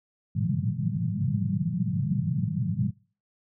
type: band-pass noise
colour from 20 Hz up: white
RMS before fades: -27 dBFS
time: 0.35-2.91 s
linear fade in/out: 10 ms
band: 100 to 200 Hz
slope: 96 dB/octave
effects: noise-tail reverb RT60 0.4 s tail -23 dB re dry